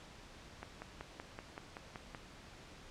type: click train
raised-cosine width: 0.5 ms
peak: -29 dBFS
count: 9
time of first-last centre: 0.63-2.148 s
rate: 5.27 Hz
effects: pink hiss -55 dBFS RMS until 2.9 s + low-pass 6000 Hz 12 dB/octave